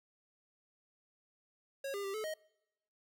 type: tone with pitch steps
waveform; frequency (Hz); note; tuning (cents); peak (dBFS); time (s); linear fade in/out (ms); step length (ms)
square; 548 / 401.9 / 392.6 / 433 / 626; C#5 / G4 / G4 / A4 / D#5; -20 / +43 / +3 / -28 / +10; -38; 1.84-2.34; 5; 100
effects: noise-tail reverb RT60 0.9 s tail -26 dB re dry